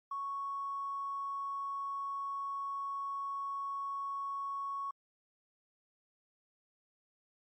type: tone with tanh clipping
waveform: triangle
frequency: 1108.7 Hz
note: C#6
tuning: in tune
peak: -35 dBFS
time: 0.11-4.91 s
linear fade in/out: 5 ms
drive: 2 dB
effects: MP3 32 kbps